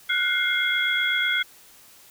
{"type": "tone cluster", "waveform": "sine", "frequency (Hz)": [1422, 1490, 2121, 3337], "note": ["F6", "F#6", "C7", "G#7"], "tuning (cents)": [31, 12, 23, 8], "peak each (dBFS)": [-30, -26, -24, -26], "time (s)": [0.09, 1.43], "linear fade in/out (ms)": 10, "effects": ["white hiss -51 dBFS RMS until 2.1 s"]}